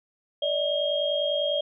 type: tone cluster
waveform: sine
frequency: 579 / 629 / 3238 Hz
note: D5 / D#5 / G#7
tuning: -25 / +19 / -45 cents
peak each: -26 / -29 / -28 dBFS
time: 0.42-1.61 s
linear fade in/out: 5 ms
effects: none